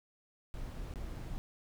brown noise with dropouts, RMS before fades -41 dBFS, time 0.54-1.38 s, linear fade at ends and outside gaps 0 ms, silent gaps 0.938-0.958 / 1.164-1.168 s, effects none

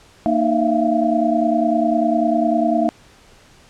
sine tone cluster, 231.8 / 308 / 663 / 693 Hz, A#3 / D#4 / E5 / F5, -10 / -17 / +10 / -14 cents, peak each -20 dBFS, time 0.26-2.89 s, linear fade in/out 0 ms, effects pink hiss -49 dBFS RMS until 3.69 s + low-pass 8000 Hz 12 dB/octave

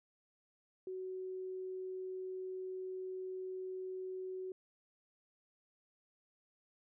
sine tone, 373.3 Hz, F#4, 15 cents sharp, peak -40 dBFS, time 0.87-4.52 s, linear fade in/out 2 ms, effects none

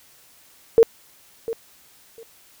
sine tone with echo, 456.6 Hz, A#4, 36 cents flat, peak -8 dBFS, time 0.78-0.83 s, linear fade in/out 0 ms, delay 700 ms, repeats 2, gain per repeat -15 dB, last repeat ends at 2.23 s, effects white hiss -53 dBFS RMS until 2.6 s

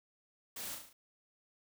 white noise with echo, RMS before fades -44 dBFS, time 0.56-0.75 s, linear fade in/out 5 ms, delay 36 ms, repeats 5, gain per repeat -4 dB, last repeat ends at 0.93 s, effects none

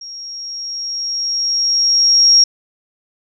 sine tone with level ramp, 5588 Hz, F8, in tune, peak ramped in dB -29 to -5 dBFS, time 0.01-2.44 s, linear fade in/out 5 ms, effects none

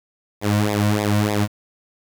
sawtooth tone with flanger, 104.2 Hz, G#2, 6 cents sharp, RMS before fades -19 dBFS, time 0.41-1.48 s, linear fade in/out 50 ms, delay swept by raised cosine 0.67 to 2.47 ms, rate 3.3 Hz, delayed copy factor -1, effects 8-bit

